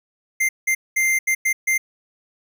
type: tone bursts at uneven times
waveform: square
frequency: 2093 Hz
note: C7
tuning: in tune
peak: -17 dBFS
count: 6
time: 0.4-0.49 / 0.67-0.75 / 0.96-1.19 / 1.27-1.35 / 1.45-1.53 / 1.67-1.78 s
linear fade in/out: 10 ms
effects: none